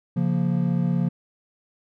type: chord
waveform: triangle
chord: Bb minor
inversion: first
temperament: equal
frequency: 138.59 / 174.61 / 233.1 Hz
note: Db3 / F3 / Bb3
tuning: 0 / 0 / 0 cents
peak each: -23 / -20 / -26 dBFS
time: 0.16-1.09 s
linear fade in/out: 10 ms
effects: none